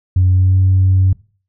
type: tone with pitch glide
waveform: sine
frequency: 91.8 to 94.16 Hz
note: F#2 to F#2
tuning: -13 to +31 cents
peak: -7 dBFS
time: 0.16-1.13 s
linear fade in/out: 5 ms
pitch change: +44 cents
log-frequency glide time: 0.28-0.57 s
effects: noise-tail reverb RT60 0.4 s tail -22 dB re dry + tanh soft clip ceiling -5 dBFS